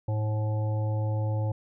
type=harmonic tone; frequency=107.5 Hz; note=A2; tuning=40 cents flat; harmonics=1 / 3 / 5 / 7 / 8; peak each=-25 / -41 / -37 / -45 / -42 dBFS; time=0.08-1.52 s; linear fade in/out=5 ms; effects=none